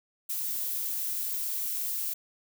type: noise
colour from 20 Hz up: violet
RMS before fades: -32 dBFS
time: 0.29-2.14 s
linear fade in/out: 10 ms
effects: none